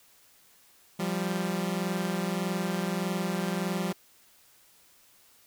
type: tone pair together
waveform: sawtooth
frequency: 174.61 / 196.26 Hz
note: F3 / G3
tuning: 0 / +2 cents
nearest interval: major second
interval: 202 cents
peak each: -27 dBFS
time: 0.99-3.93 s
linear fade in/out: 10 ms
effects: white hiss -60 dBFS RMS until 5.46 s